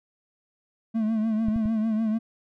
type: tone with vibrato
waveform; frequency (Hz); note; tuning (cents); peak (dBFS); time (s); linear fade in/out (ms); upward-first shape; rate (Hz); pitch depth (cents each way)
triangle; 220; A3; 0; -20; 0.94-2.19; 20; triangle; 6.7; 68
type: clicks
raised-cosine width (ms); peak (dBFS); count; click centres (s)
5; -19; 3; 1.485 / 1.561 / 1.657
effects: none